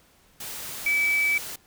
sine tone in noise, 2300 Hz, D7, 37 cents flat, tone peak -20 dBFS, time 0.86-1.38 s, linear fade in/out 5 ms, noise white, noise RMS -36 dBFS, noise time 0.4-1.56 s, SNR +13 dB, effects pink hiss -59 dBFS RMS until 1.66 s

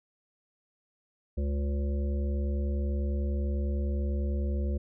harmonic tone, 70.9 Hz, C#2, 40 cents sharp, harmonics 1 / 3 / 5 / 7 / 8, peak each -27 / -37 / -41 / -44 / -45 dBFS, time 1.37-4.78 s, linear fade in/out 10 ms, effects none

